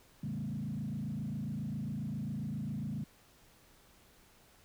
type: tone with frequency modulation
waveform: sine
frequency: 178.5 Hz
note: F3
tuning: 38 cents sharp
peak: -34 dBFS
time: 0.23-3.04 s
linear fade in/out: 5 ms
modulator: 27.4 Hz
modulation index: 2.2
effects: tanh soft clip ceiling -30 dBFS + pink hiss -63 dBFS RMS until 4.64 s